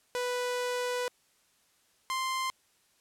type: tone pair in turn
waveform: sawtooth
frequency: 493.9 / 1046.5 Hz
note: B4 / C6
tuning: 0 / 0 cents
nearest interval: octave + minor second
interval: 1300 cents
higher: second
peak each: -26 dBFS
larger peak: neither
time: 0.15-1.08 / 2.1-2.5 s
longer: first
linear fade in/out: 0 ms
effects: white hiss -68 dBFS RMS until 3 s + low-pass 11000 Hz 12 dB/octave